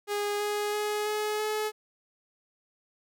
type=tone with pitch steps; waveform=sawtooth; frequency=411.4 / 415.5 / 419.6 / 423.7 / 427.9 Hz; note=G#4 / G#4 / G#4 / G#4 / A4; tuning=-16 / +1 / +18 / +35 / -48 cents; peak=-24 dBFS; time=0.07-1.72 s; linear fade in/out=50 ms; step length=330 ms; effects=none